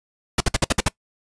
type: noise bursts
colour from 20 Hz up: pink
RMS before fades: -17 dBFS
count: 7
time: 0.38-0.885 s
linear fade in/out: 5 ms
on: 25 ms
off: 55 ms
effects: noise-tail reverb RT60 0.1 s tail -23 dB re dry + resampled to 22050 Hz